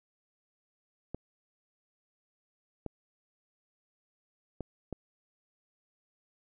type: clicks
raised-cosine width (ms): 2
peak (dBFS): -23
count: 4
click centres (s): 1.146 / 2.863 / 4.607 / 4.927
effects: none